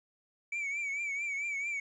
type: tone with vibrato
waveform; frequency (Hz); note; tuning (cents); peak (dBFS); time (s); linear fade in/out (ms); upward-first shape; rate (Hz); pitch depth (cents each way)
triangle; 2288; D7; -46; -31; 0.52-1.8; 5; triangle; 4.5; 84
effects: resampled to 22050 Hz + 11-bit